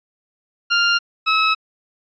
20% pulse tone pair in turn, 1396.9 / 1292.2 Hz, F6 / E6, 0 / -35 cents, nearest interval minor second, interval 135 cents, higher first, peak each -9 dBFS, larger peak neither, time 0.7-0.99 / 1.26-1.55 s, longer neither, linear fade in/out 20 ms, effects resampled to 16000 Hz

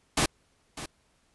pink noise with echo, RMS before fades -24 dBFS, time 0.17-0.26 s, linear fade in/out 5 ms, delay 600 ms, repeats 1, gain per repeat -14 dB, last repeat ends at 0.86 s, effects pink hiss -68 dBFS RMS until 1.34 s + resampled to 24000 Hz

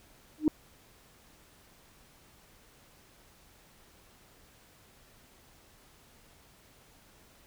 sine tone with exponential growth, 306.4 Hz, D#4, 27 cents flat, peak -15 dBFS, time 0.38-0.48 s, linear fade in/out 1 ms, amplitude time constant 20 ms, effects tanh soft clip ceiling -15 dBFS + pink hiss -60 dBFS RMS until 7.46 s

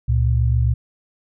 sine tone pair together, 69.39 / 116.7 Hz, C#2 / A#2, +2 / +2 cents, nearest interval major sixth, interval 900 cents, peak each -17 / -17 dBFS, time 0.08-0.74 s, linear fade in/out 10 ms, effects none

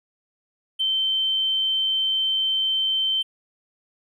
triangle tone, 3102 Hz, G7, 19 cents flat, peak -16 dBFS, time 0.79-3.23 s, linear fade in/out 20 ms, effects tanh soft clip ceiling -18 dBFS

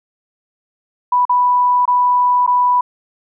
sine tone with dropouts, 987 Hz, B5, 1 cent flat, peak -10 dBFS, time 1.12-2.81 s, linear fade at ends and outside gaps 5 ms, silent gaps 1.253-1.294 / 1.855-1.877 / 2.465-2.475 s, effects none

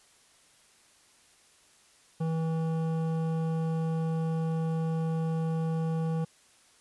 sine tone with hard clipping, 162 Hz, E3, 30 cents flat, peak -29 dBFS, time 2.2-6.25 s, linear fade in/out 10 ms, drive 12 dB, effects white hiss -61 dBFS RMS until 6.8 s + resampled to 24000 Hz

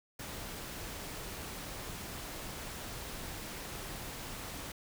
pink noise, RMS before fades -43 dBFS, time 0.19-4.72 s, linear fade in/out 5 ms, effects none

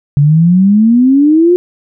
sine exponential sweep, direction up, 139.9 to 363.2 Hz, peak -4 dBFS, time 0.17-1.56 s, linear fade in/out 0 ms, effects none

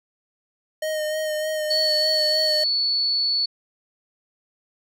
square tone with vibrato, 618 Hz, D#5, 12 cents flat, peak -24 dBFS, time 0.82-2.64 s, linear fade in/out 5 ms, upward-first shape sine, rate 3.3 Hz, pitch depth 22 cents each way
sine tone, 4435 Hz, C#8, in tune, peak -19 dBFS, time 1.7-3.46 s, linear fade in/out 10 ms
effects none

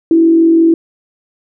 sine tone with frequency modulation, 329.6 Hz, E4, in tune, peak -5 dBFS, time 0.11-0.74 s, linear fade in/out 2 ms, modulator 45.4 Hz, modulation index 0.3, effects none

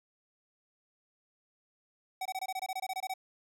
square tone bursts, 757 Hz, F#5, 39 cents sharp, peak -34 dBFS, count 14, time 2.21-3.139 s, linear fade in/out 5 ms, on 45 ms, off 23 ms, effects none

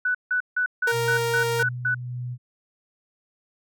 sine tone bursts, 1488 Hz, F#6, 9 cents sharp, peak -20 dBFS, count 8, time 0.05-1.946 s, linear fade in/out 5 ms, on 97 ms, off 160 ms
sawtooth tone, 466.2 Hz, A#4, in tune, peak -19 dBFS, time 0.87-1.63 s, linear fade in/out 5 ms
sine tone with tremolo, 123.47 Hz, B2, in tune, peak -28 dBFS, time 0.91-2.38 s, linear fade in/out 50 ms, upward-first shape sine, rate 1.7 Hz, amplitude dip 30%
effects none

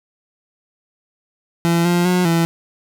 30% pulse tone with pitch steps, 169.2 / 174.6 / 180.6 / 167 Hz, E3 / F3 / F#3 / E3, +45 / 0 / -42 / +23 cents, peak -11 dBFS, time 1.65-2.45 s, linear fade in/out 0 ms, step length 200 ms, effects none

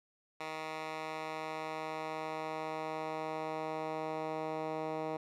10% pulse tone with band-pass filter sweep, 157.3 Hz, D#3, 19 cents sharp, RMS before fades -39 dBFS, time 0.4-5.17 s, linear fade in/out 5 ms, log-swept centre 1700 to 600 Hz, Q 0.74, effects none

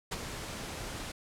pink noise with ADSR envelope, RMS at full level -32 dBFS, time 0.11-1.12 s, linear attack 13 ms, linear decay 30 ms, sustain -8 dB, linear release 8 ms, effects low-pass 10000 Hz 12 dB/octave

